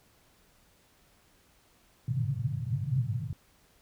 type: band-pass noise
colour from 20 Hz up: pink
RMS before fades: -31 dBFS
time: 2.08-3.33 s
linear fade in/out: 2 ms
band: 110 to 140 Hz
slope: 48 dB/octave
effects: pink hiss -64 dBFS RMS until 3.81 s